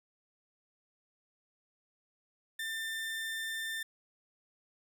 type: tone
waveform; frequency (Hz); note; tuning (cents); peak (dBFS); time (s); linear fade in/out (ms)
30% pulse; 1791; A6; +30; -33; 2.59-3.83; 5
effects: none